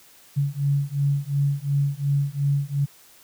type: beating tone pair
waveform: sine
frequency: 140 / 142.8 Hz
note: C#3 / D3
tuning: +18 / -48 cents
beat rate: 2.8 Hz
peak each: -23 dBFS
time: 0.36-2.86 s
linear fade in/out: 20 ms
effects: white hiss -52 dBFS RMS until 3.23 s + high-pass 60 Hz 12 dB/octave